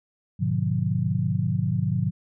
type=chord; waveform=sine; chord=G# diminished seventh; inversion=none; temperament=just; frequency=103.83 / 124.59 / 149.51 / 179.41 Hz; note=G#2 / B2 / D3 / F3; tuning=0 / +16 / +31 / +47 cents; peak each=-27 dBFS; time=0.39-2.11 s; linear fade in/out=20 ms; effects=none